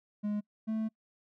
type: tone pair in turn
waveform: triangle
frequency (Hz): 208.2 / 219.9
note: G#3 / A3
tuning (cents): +5 / -1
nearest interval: minor second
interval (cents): 94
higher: second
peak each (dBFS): -28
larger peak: neither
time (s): 0.23-0.41 / 0.67-0.89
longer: second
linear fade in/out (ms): 20
effects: noise-tail reverb RT60 0.1 s tail -26 dB re dry